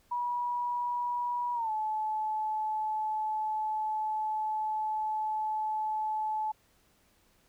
sine tone with pitch glide, 969 to 863.3 Hz, B5 to A5, -33 to -33 cents, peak -29 dBFS, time 0.11-6.52 s, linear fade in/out 10 ms, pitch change -200 cents, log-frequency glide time 1.54-1.71 s, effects pink hiss -67 dBFS RMS until 7.48 s

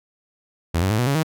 sawtooth tone with pitch steps, 83.9 / 95.27 / 108.18 / 122.84 / 139.48 / 158.38 Hz, E2 / G2 / A2 / B2 / C#3 / D#3, +31 / -49 / -29 / -9 / +11 / +31 cents, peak -14 dBFS, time 0.74-1.232 s, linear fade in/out 10 ms, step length 82 ms, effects none

